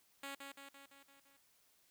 5% pulse tone with echo, 277.2 Hz, C#4, in tune, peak -33 dBFS, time 0.23-0.35 s, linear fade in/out 5 ms, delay 170 ms, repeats 6, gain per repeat -4 dB, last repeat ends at 1.37 s, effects white hiss -72 dBFS RMS until 1.9 s

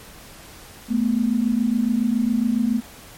sine tone pair together, 218.1 / 245.3 Hz, A3 / B3, -15 / -12 cents, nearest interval major second, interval 203 cents, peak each -20 dBFS, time 0.88-2.82 s, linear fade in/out 50 ms, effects pink hiss -43 dBFS RMS until 3.17 s + MP3 64 kbps

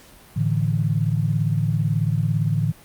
sine chord, A suspended fourth, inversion none, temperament equal, 110 / 146.83 / 164.81 Hz, A2 / D3 / E3, 0 / 0 / 0 cents, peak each -22 / -22 / -24 dBFS, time 0.36-2.72 s, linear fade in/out 10 ms, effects pink hiss -48 dBFS RMS until 2.84 s + Opus 48 kbps

